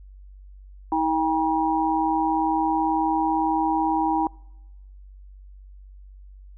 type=tone cluster; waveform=sine; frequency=318.8 / 800 / 958 Hz; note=D#4 / G5 / A#5; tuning=+42 / +35 / +47 cents; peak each=-24 dBFS; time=0.92-4.27 s; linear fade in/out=2 ms; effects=noise-tail reverb RT60 1.0 s tail -25 dB re dry + added 48 Hz sine -42 dBFS peak until 6.57 s